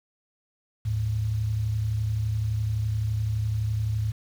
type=tone pair together; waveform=sine; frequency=76.7 / 108.47 Hz; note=D#2 / A2; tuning=-24 / -24 cents; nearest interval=tritone; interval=600 cents; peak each=-32 / -24 dBFS; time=0.85-4.12 s; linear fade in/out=10 ms; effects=8-bit